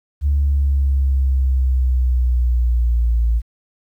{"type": "exponential sweep", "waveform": "sine", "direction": "down", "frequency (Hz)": [72, 56.7], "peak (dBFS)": -12, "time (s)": [0.21, 3.42], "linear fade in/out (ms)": 50, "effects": ["tanh soft clip ceiling -9 dBFS", "9-bit"]}